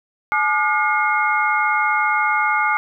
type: tone cluster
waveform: sine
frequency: 852 / 1198 / 1433 / 2145 Hz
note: G#5 / D6 / F6 / C7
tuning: +44 / +34 / +44 / +42 cents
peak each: -21 dBFS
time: 0.32-2.77 s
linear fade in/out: 0 ms
effects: none